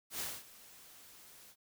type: noise with ADSR envelope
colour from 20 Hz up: white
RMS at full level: -38 dBFS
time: 0.1-1.56 s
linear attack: 98 ms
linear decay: 230 ms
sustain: -19 dB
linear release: 62 ms
effects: none